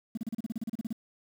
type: tone bursts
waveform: sine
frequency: 223.8 Hz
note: A3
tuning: 30 cents sharp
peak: -28 dBFS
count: 14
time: 0.15-0.928 s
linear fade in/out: 5 ms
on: 24 ms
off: 34 ms
effects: tanh soft clip ceiling -28 dBFS + 9-bit